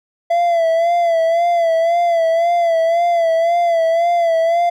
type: tone with vibrato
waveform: triangle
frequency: 674 Hz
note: E5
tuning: 38 cents sharp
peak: -10 dBFS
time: 0.3-4.7 s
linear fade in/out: 10 ms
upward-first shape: sine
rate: 1.9 Hz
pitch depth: 54 cents each way
effects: none